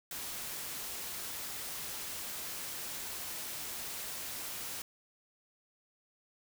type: noise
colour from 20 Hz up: white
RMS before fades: -41 dBFS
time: 0.11-4.82 s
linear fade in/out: 2 ms
effects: none